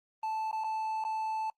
triangle tone with dropouts, 877 Hz, A5, 6 cents flat, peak -29 dBFS, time 0.23-1.5 s, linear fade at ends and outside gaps 2 ms, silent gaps 0.513-0.528 / 0.638-0.643 / 1.04-1.049 s, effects noise-tail reverb RT60 0.1 s tail -25 dB re dry + Opus 24 kbps

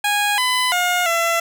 15% pulse tone with pitch steps, 824 / 1006 / 715 / 673 Hz, G#5 / B5 / F5 / E5, -14 / +32 / +41 / +36 cents, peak -10 dBFS, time 0.04-1.4 s, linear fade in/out 5 ms, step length 340 ms, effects none

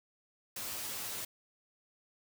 white noise with comb filter, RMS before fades -40 dBFS, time 0.56-1.25 s, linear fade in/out 5 ms, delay 9.5 ms, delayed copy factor +0.6, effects none

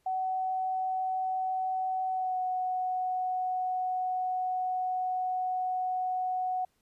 sine tone with pitch glide, 751 to 739 Hz, F#5 to F#5, +26 to -2 cents, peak -28 dBFS, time 0.06-6.65 s, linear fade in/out 5 ms, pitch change -28 cents, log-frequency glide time 2.11-2.38 s, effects pink hiss -73 dBFS RMS until 6.81 s + resampled to 32000 Hz

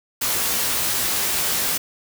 white noise with comb filter, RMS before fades -22 dBFS, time 0.21-1.78 s, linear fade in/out 10 ms, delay 18 ms, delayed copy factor +0.6, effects none

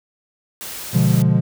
white noise, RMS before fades -31 dBFS, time 0.61-1.22 s, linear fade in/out 0 ms
triangle chord, B diminished seventh, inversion none, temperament equal, 123.47 / 146.83 / 174.61 / 207.7 Hz, B2 / D3 / F3 / Ab3, 0 / 0 / 0 / 0 cents, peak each -15 / -16 / -15 / -20 dBFS, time 0.93-1.41 s, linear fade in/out 20 ms
effects none

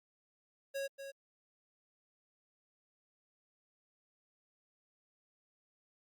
square tone with echo, 550 Hz, C#5, 14 cents flat, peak -37 dBFS, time 0.74-0.88 s, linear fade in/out 20 ms, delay 240 ms, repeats 1, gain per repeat -8 dB, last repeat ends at 1.12 s, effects Opus 48 kbps

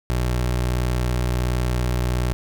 25% pulse tone, 61.4 Hz, B1, 9 cents flat, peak -16 dBFS, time 0.1-2.33 s, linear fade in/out 0 ms, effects none

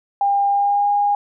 sine tone with pitch glide, 802 to 816.5 Hz, G5 to G#5, +39 to -30 cents, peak -14 dBFS, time 0.21-1.15 s, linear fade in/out 2 ms, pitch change +31 cents, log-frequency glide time 0.48-0.89 s, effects none

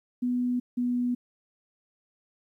sine tone pair in turn, 246.9 / 245.2 Hz, B3 / B3, 0 / -12 cents, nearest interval unison, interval 12 cents, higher first, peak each -24 dBFS, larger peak neither, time 0.22-0.6 / 0.77-1.15 s, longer neither, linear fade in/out 10 ms, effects 11-bit

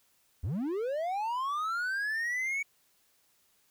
triangle linear sweep, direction up, 65.41 to 2257 Hz, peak -28 dBFS, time 0.43-2.63 s, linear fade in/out 10 ms, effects white hiss -69 dBFS RMS until 3.7 s

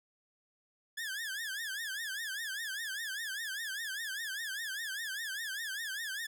sawtooth tone with vibrato, 1686 Hz, G#6, 26 cents sharp, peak -33 dBFS, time 0.97-6.27 s, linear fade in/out 10 ms, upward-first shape triangle, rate 5 Hz, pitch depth 200 cents each way, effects none

